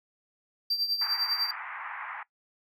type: tone with tremolo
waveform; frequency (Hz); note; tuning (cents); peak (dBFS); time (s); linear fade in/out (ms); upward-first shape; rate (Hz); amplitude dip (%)
triangle; 4699; D8; 0; -22; 0.7-1.51; 5; triangle; 10; 75
type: band-pass noise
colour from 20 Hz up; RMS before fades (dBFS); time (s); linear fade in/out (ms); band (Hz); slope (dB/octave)
pink; -39; 1.01-2.23; 5; 850 to 2200; 48
effects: noise-tail reverb RT60 0.1 s tail -19 dB re dry